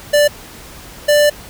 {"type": "tone pair in turn", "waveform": "square", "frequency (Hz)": [587.3, 590], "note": ["D5", "D5"], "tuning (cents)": [0, 8], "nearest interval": "unison", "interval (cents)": 8, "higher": "second", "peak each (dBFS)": -9, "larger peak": "neither", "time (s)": [[0.13, 0.28], [1.08, 1.3]], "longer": "second", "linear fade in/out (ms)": 10, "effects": ["pink hiss -36 dBFS RMS until 1.49 s"]}